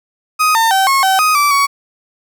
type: tone with pitch steps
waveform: 35% pulse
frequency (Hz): 1252 / 905 / 771 / 1089 / 766 / 1251 / 1162 / 1123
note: D#6 / A5 / G5 / C#6 / G5 / D#6 / D6 / C#6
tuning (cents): +10 / +48 / -29 / -31 / -40 / +9 / -19 / +22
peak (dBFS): -8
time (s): 0.39-1.67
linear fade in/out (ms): 20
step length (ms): 160
effects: none